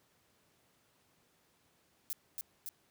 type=noise with echo; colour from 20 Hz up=violet; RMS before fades=-38 dBFS; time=2.1-2.13 s; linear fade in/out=0 ms; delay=280 ms; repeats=2; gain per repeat=-2 dB; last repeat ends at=2.69 s; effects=pink hiss -71 dBFS RMS until 2.9 s + high-pass 100 Hz 12 dB/octave